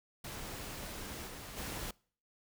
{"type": "noise with level steps", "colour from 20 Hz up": "pink", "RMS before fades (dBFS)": [-44, -47, -41], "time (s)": [0.24, 1.91], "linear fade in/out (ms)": 5, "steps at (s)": [1.26, 1.56], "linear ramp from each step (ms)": 20, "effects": ["noise-tail reverb RT60 0.5 s tail -25 dB re dry"]}